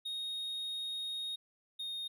triangle tone pair in turn, 3729 / 3701 Hz, A#7 / A#7, 0 / -13 cents, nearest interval unison, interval 13 cents, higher first, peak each -35 / -36 dBFS, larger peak first, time 0.05-1.36 / 1.79-2.08 s, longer first, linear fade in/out 10 ms, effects none

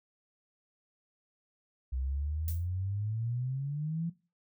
sine exponential sweep, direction up, 62.7 to 171.5 Hz, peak -31 dBFS, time 1.92-4.1 s, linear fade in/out 10 ms
violet noise with exponential decay, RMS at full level -38 dBFS, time 2.48-2.67 s, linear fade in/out 1 ms, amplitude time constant 41 ms
effects noise-tail reverb RT60 0.3 s tail -17 dB re dry

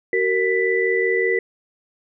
sine tone cluster, 377.7 / 463 / 1983 Hz, F#4 / A#4 / B6, +36 / -12 / +7 cents, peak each -21 dBFS, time 0.13-1.39 s, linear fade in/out 2 ms, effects none

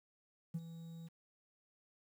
triangle tone with ADSR envelope, 165.5 Hz, E3, 7 cents sharp, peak -31 dBFS, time 0.54-1.09 s, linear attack 12 ms, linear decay 41 ms, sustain -14 dB, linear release 22 ms, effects tanh soft clip ceiling -33 dBFS + 11-bit

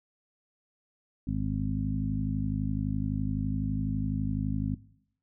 harmonic tone with a mistuned harmonic, 51.91 Hz, G#1, in tune, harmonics 1 / 2 / 3 / 4 / 5, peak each -34 / -34 / -34 / -34 / -34 dBFS, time 1.27-4.75 s, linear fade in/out 5 ms, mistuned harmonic 1, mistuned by +19 cents, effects noise-tail reverb RT60 0.7 s tail -19 dB re dry

